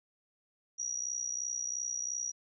sine tone with amplitude modulation, 5770 Hz, F#8, 44 cents flat, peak -30 dBFS, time 0.78-2.32 s, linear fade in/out 20 ms, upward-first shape sine, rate 62.9 Hz, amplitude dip 80%, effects none

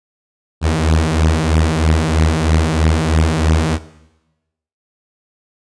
sawtooth beating tone pair, 77.78 / 80.88 Hz, D#2 / E2, 0 / -32 cents, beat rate 3.1 Hz, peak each -11 dBFS, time 0.61-3.79 s, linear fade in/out 50 ms, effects noise-tail reverb RT60 1.0 s tail -17 dB re dry + resampled to 22050 Hz

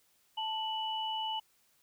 sine tone pair together, 880 / 2960 Hz, A5 / F#7, 0 / 0 cents, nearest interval octave + major sixth, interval 2100 cents, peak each -35 / -36 dBFS, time 0.37-1.4 s, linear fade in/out 10 ms, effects white hiss -70 dBFS RMS until 1.82 s

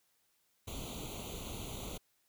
pink noise with comb filter, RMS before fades -43 dBFS, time 0.67-1.98 s, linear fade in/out 10 ms, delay 0.29 ms, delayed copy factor +1, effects white hiss -75 dBFS RMS until 2.28 s

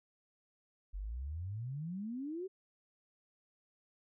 sine exponential sweep, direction up, 44.21 to 392 Hz, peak -38 dBFS, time 0.93-2.48 s, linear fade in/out 20 ms, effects none

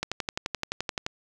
click train, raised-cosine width 0.2 ms, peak -11 dBFS, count 13, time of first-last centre 0.03-1.064 s, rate 11.6 Hz, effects none

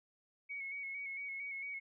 sine tone with vibrato, 2217 Hz, C#7, in tune, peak -40 dBFS, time 0.49-1.8 s, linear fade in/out 20 ms, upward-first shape square, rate 4.4 Hz, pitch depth 29 cents each way, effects none

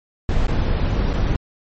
brown noise with dropouts, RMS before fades -18 dBFS, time 0.29-1.36 s, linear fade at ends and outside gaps 2 ms, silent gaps 0.469-0.481 / 1.132-1.136 s, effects low-pass 5000 Hz 12 dB/octave + MP3 32 kbps

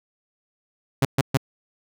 sawtooth tone bursts, 135.5 Hz, C#3, 39 cents flat, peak -12 dBFS, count 3, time 1.02-1.373 s, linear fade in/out 5 ms, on 31 ms, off 130 ms, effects none

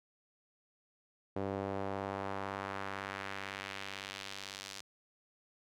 sawtooth tone with band-pass filter sweep, 98 Hz, G2, in tune, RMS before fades -41 dBFS, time 1.36-4.81 s, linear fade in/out 5 ms, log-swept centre 480 to 5200 Hz, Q 1.1, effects none

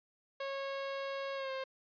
sawtooth tone with pitch glide, 548 to 529.9 Hz, C#5 to C5, -20 to +22 cents, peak -33 dBFS, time 0.4-1.64 s, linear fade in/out 5 ms, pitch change -58 cents, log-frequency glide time 1.35-1.51 s, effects resampled to 11025 Hz

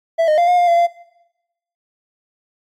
triangle tone with pitch steps, 661 / 614 / 694 / 714 / 704 / 684 / 690 Hz, E5 / D#5 / F5 / F5 / F5 / F5 / F5, +5 / -23 / -11 / +38 / +14 / -36 / -21 cents, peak -9 dBFS, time 0.18-0.873 s, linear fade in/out 20 ms, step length 99 ms, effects noise-tail reverb RT60 0.9 s tail -19 dB re dry + AAC 48 kbps

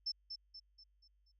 sine tone with echo, 5300 Hz, E8, 9 cents sharp, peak -35 dBFS, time 0.06-0.12 s, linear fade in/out 10 ms, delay 240 ms, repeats 5, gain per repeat -7 dB, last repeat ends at 1.32 s, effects added 50 Hz sine -70 dBFS peak until 1.39 s

